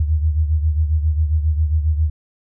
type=beating tone pair; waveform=sine; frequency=76.5 / 83.9 Hz; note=D#2 / E2; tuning=-29 / +31 cents; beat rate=7.4 Hz; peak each=-15 / -22 dBFS; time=0-2.1 s; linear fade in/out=5 ms; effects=none